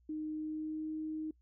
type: tone with pitch glide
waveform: sine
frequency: 308.6 to 312 Hz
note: D#4 to D#4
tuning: -14 to +5 cents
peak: -36 dBFS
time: 0.09-1.31 s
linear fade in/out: 5 ms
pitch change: +19 cents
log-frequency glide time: 0.32-0.9 s
effects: noise-tail reverb RT60 0.1 s tail -25 dB re dry + added 60 Hz sine -65 dBFS peak until 1.41 s